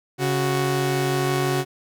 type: tone pair together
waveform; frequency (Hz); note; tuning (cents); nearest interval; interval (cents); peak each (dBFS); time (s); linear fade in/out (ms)
sawtooth; 138.59 / 370; C#3 / F#4; 0 / 0; octave + perfect fourth; 1700; -19; 0.18-1.65; 50
effects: none